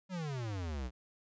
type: exponential sweep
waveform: square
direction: down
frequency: 193.7 to 58.1 Hz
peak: -37 dBFS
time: 0.09-0.91 s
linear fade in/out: 50 ms
effects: resampled to 16000 Hz